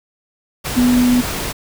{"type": "tone in noise", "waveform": "sine", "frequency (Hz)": 246.9, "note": "B3", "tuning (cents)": 0, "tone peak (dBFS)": -10, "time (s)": [0.76, 1.22], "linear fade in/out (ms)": 20, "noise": "pink", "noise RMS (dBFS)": -23, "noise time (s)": [0.64, 1.53], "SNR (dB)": 10, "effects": []}